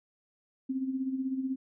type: tone with tremolo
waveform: sine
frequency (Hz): 263.5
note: C4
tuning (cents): +12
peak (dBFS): -27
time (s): 0.69-1.56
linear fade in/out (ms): 10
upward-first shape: sine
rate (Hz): 16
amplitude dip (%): 60
effects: none